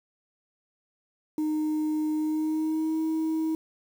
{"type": "tone with pitch glide", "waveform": "sine", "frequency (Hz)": [307.8, 318.5], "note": ["D#4", "D#4"], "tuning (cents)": [-19, 41], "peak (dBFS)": -22, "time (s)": [1.38, 3.55], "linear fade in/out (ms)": 2, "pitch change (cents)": 60, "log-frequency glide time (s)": [2.14, 3.01], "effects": ["tanh soft clip ceiling -23 dBFS", "8-bit"]}